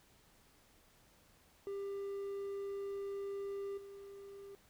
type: tone with level steps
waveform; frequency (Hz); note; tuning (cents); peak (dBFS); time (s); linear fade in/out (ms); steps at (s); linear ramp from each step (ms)
triangle; 397.3; G4; +23; -37 / -47; 1.67-4.55; 0; 3.77; 10
effects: pink hiss -67 dBFS RMS until 4.69 s